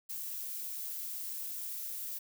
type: noise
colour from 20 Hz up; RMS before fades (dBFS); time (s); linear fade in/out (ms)
violet; -40; 0.09-2.19; 10
effects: none